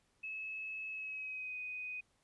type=tone with pitch glide; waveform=sine; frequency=2590 to 2497 Hz; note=E7 to D#7; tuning=-31 to +6 cents; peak=-40 dBFS; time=0.23-2.01 s; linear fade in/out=10 ms; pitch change=-63 cents; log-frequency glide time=0.9-1.58 s; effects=pink hiss -75 dBFS RMS until 2.23 s + resampled to 24000 Hz